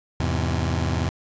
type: chord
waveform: sawtooth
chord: E augmented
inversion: none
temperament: just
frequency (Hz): 82.41 / 103.01 / 128.76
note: E2 / G#2 / B#2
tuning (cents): 0 / -14 / -27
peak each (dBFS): -20 / -24 / -23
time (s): 0.2-1.09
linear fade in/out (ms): 0
effects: resampled to 16000 Hz + 9-bit